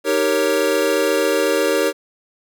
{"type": "chord", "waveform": "square", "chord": "Eb dominant seventh", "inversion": "none", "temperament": "equal", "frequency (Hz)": [311.1, 392, 466.2, 554.4], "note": ["Eb4", "G4", "Bb4", "Db5"], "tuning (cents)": [0, 0, 0, 0], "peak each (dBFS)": [-24, -22, -21, -21], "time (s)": [0.04, 1.93], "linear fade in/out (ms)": 50, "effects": []}